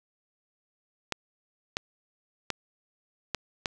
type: clicks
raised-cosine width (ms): 0.2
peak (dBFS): -11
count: 5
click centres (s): 1.123 / 1.769 / 2.503 / 3.347 / 3.658
effects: 8-bit